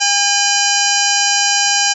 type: harmonic tone with a mistuned harmonic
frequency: 809 Hz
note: G#5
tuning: 46 cents flat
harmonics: 1 / 2 / 3 / 4 / 5 / 6 / 7 / 8 / 9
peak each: -20 / -20 / -23 / -21 / -24 / -19 / -19 / -21 / -21 dBFS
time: 0-1.94 s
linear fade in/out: 20 ms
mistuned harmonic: 4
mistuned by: -110 cents
effects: none